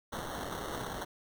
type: noise with sample-and-hold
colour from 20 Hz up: violet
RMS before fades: -39 dBFS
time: 0.12-1.05 s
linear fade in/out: 10 ms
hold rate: 2450 Hz
effects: none